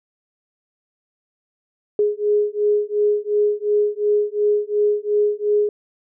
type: beating tone pair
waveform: sine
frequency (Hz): 415.3 / 418.1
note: G#4 / G#4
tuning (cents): 0 / +12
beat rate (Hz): 2.8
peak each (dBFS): -19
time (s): 1.99-5.69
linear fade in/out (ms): 2
effects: none